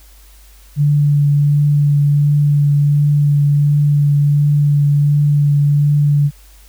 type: tone with vibrato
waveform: sine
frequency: 145.3 Hz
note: D3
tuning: 18 cents flat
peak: -9 dBFS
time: 0.76-6.31 s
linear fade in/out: 50 ms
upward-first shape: triangle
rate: 1.4 Hz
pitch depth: 15 cents each way
effects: added 50 Hz sine -41 dBFS peak until 6.68 s + white hiss -48 dBFS RMS until 6.68 s